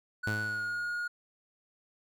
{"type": "tone with pitch glide", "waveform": "triangle", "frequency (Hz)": [1478, 1435.1], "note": ["F#6", "F6"], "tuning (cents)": [-2, 47], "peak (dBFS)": -30, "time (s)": [0.23, 1.08], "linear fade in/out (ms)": 10, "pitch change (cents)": -51, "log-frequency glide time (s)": [0.41, 0.62]}
{"type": "tone with exponential decay", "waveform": "sawtooth", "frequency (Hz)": 106.4, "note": "G#2", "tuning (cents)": 42, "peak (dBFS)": -26, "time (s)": [0.27, 1.01], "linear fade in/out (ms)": 0, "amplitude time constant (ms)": 160}
{"effects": []}